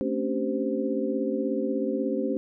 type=tone cluster; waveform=sine; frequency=223.7 / 269.5 / 286 / 387.5 / 518 Hz; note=A3 / C#4 / D4 / G4 / C5; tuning=+29 / -49 / -46 / -20 / -17 cents; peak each=-31 dBFS; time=0.01-2.37 s; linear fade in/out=0 ms; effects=none